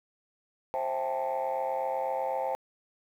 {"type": "chord", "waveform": "sine", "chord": "A minor seventh", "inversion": "first", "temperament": "just", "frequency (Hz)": [528, 660, 792, 880], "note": ["C5", "E5", "G5", "A5"], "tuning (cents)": [16, 2, 18, 0], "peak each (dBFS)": [-31, -34, -32, -33], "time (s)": [0.74, 2.55], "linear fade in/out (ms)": 0, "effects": ["tanh soft clip ceiling -23 dBFS", "10-bit"]}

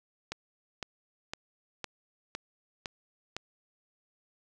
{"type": "click train", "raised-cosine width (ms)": 0.2, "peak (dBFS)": -18, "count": 7, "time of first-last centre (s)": [0.32, 3.366], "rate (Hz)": 1.97, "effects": []}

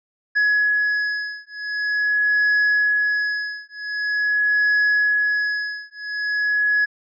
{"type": "beating tone pair", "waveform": "triangle", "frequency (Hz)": [1684, 1684.45], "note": ["G#6", "G#6"], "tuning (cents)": [24, 24], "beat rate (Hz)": 0.45, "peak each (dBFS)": -19, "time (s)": [0.35, 6.86], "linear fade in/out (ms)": 20, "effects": ["resampled to 16000 Hz"]}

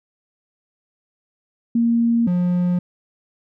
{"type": "tone pair in turn", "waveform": ["sine", "triangle"], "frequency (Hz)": [233.1, 177.8], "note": ["A#3", "F3"], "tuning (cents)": [0, 31], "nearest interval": "perfect fourth", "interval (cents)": 469, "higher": "first", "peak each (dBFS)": -14, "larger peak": "neither", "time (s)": [[1.75, 2.27], [2.27, 2.79]], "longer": "neither", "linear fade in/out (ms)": 5, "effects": []}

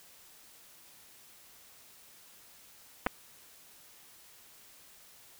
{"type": "clicks", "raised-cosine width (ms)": 0.5, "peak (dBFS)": -13, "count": 2, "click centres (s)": [3.064, 3.068], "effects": ["white hiss -57 dBFS RMS until 5.39 s"]}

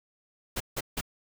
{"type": "noise bursts", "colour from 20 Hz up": "pink", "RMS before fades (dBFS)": -31, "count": 3, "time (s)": [0.56, 1.012], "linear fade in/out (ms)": 10, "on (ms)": 44, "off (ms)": 160, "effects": []}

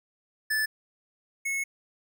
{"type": "tone pair in turn", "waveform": "square", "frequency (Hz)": [1743, 2189], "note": ["A6", "C#7"], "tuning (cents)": [-17, -22], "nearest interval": "major third", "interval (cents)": 395, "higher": "second", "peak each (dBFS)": [-25, -28], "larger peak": "first", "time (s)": [[0.5, 0.66], [1.45, 1.64]], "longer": "second", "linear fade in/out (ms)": 10, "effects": []}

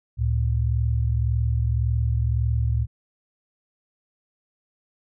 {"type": "tone pair together", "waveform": "sine", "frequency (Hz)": [71.2, 113.02], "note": ["C#2", "A2"], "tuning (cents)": [47, 47], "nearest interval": "minor sixth", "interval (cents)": 800, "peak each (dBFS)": -22, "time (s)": [0.17, 2.87], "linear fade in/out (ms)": 50, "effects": []}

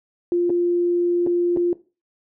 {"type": "tone with dropouts", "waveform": "sine", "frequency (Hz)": 349.2, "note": "F4", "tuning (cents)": 0, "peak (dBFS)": -16, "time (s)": [0.32, 1.73], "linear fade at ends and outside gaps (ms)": 1, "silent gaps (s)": [[0.496, 0.502], [1.265, 1.271], [1.564, 1.571]], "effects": ["noise-tail reverb RT60 0.3 s tail -17 dB re dry"]}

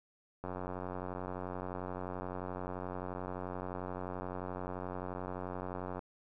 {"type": "click train", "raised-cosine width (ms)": 1, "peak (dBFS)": -26, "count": 509, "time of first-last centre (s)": [0.44, 5.992], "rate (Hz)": 91.5, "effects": []}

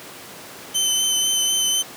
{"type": "tone with vibrato", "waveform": "20% pulse", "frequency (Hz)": 3062, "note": "G7", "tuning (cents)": -41, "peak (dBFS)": -12, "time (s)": [0.74, 1.83], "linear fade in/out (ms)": 20, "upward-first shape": "sine", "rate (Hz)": 4, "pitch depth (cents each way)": 11, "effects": ["pink hiss -38 dBFS RMS until 1.96 s", "high-pass 200 Hz 12 dB/octave"]}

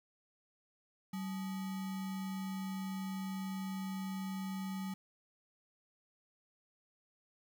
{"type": "tone with sample-and-hold", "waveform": "sine", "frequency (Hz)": 190.8, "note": "G3", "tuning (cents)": -47, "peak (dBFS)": -37, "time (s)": [1.13, 4.94], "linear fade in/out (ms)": 5, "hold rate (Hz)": 1050, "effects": []}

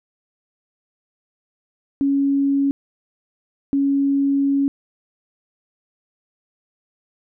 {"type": "tone bursts at uneven times", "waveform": "sine", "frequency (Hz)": 277.9, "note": "C#4", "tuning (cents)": 4, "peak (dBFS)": -15, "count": 2, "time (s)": [[2.01, 2.71], [3.73, 4.68]], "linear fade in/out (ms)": 0, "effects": []}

